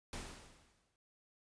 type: noise with exponential decay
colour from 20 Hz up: pink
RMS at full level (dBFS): -43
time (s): 0.13-0.96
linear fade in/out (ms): 1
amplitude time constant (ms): 180
effects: noise-tail reverb RT60 0.4 s tail -25 dB re dry + resampled to 22050 Hz